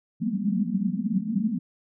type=band-pass noise; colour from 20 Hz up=pink; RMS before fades=-26 dBFS; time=0.2-1.59 s; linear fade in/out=10 ms; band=180 to 240 Hz; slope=96 dB/octave; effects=none